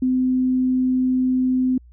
sine tone, 256.1 Hz, C4, 37 cents flat, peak -16 dBFS, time 0.02-1.78 s, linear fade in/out 5 ms, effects added 60 Hz sine -44 dBFS peak until 1.92 s

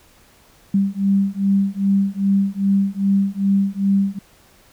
sine beating tone pair, 195.7 / 198.2 Hz, G3 / G3, -3 / +19 cents, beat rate 2.5 Hz, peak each -18 dBFS, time 0.74-4.19 s, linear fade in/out 5 ms, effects pink hiss -52 dBFS RMS until 4.72 s

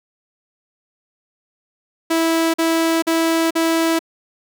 sawtooth tone bursts, 327.8 Hz, E4, 10 cents flat, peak -11 dBFS, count 4, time 2.1-3.992 s, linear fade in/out 10 ms, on 440 ms, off 44 ms, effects none

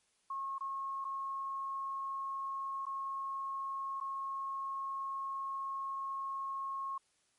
sine tone with dropouts, 1086 Hz, C#6, 36 cents flat, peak -36 dBFS, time 0.3-6.98 s, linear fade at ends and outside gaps 5 ms, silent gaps 0.583-0.607 / 1.045-1.049 / 2.855-2.865 / 4.002-4.01 s, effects white hiss -74 dBFS RMS until 7.38 s + MP3 48 kbps

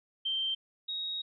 sine tone pair in turn, 3136 / 3776 Hz, G7 / A#7, 0 / +22 cents, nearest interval minor third, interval 322 cents, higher second, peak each -29 / -33 dBFS, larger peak first, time 0.25-0.55 / 0.88-1.22 s, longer second, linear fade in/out 10 ms, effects none

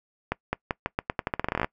accelerating click train, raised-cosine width 0.5 ms, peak -10 dBFS, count 19, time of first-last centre 0.32-1.645 s, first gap 210 ms, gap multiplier 0.85, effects noise-tail reverb RT60 0.1 s tail -23 dB re dry

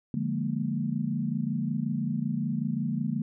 sine chord, Bb dominant seventh, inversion first, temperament equal, 146.83 / 174.61 / 207.7 / 233.1 Hz, D3 / F3 / Ab3 / Bb3, 0 / 0 / 0 / 0 cents, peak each -32 / -34 / -32 / -31 dBFS, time 0.14-3.22 s, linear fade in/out 2 ms, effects none

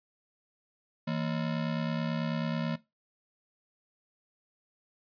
square ring-modulated tone, 196.6 Hz, G3, 5 cents sharp, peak -27 dBFS, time 1.07-2.76 s, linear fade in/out 10 ms, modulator 34.6 Hz, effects noise-tail reverb RT60 0.2 s tail -17 dB re dry + resampled to 11025 Hz

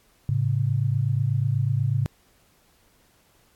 sine tone pair together, 108.4 / 136.58 Hz, A2 / C#3, -25 / -25 cents, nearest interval major third, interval 400 cents, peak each -23 dBFS, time 0.29-2.06 s, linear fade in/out 0 ms, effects pink hiss -61 dBFS RMS until 3.55 s + AAC 64 kbps

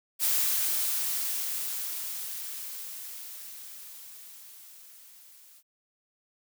blue noise with level ramp, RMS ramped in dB -25 to -55 dBFS, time 0.19-5.63 s, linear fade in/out 50 ms, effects none

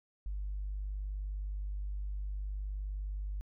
sine tone, 49.71 Hz, G1, 25 cents sharp, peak -34 dBFS, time 0.26-3.41 s, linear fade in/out 0 ms, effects tanh soft clip ceiling -30 dBFS

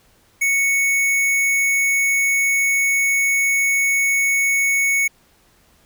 square tone, 2217 Hz, C#7, in tune, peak -16 dBFS, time 0.41-5.08 s, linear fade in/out 10 ms, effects pink hiss -56 dBFS RMS until 5.85 s

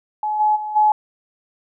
sine tone with level steps, 850 Hz, G#5, 40 cents sharp, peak -19 / -13 / -24 / -11 dBFS, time 0.23-0.92 s, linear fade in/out 2 ms, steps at 0.39 / 0.55 / 0.75 s, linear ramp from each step 20 ms, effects none

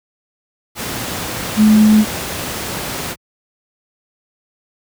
sine tone in noise, 214.4 Hz, A3, 45 cents flat, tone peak -6 dBFS, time 1.56-2.05 s, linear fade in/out 50 ms, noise pink, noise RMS -23 dBFS, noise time 0.75-3.16 s, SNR +14 dB, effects high-pass 80 Hz 12 dB/octave

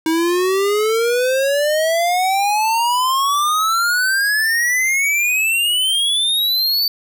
square exponential sweep, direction up, 317.7 to 4589 Hz, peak -15 dBFS, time 0.06-6.88 s, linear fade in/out 2 ms, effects none

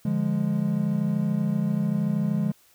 triangle chord, D diminished, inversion none, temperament equal, 146.83 / 174.61 / 207.7 Hz, D3 / F3 / Ab3, 0 / 0 / 0 cents, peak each -26 / -25 / -23 dBFS, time 0.05-2.52 s, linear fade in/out 5 ms, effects white hiss -59 dBFS RMS until 2.74 s

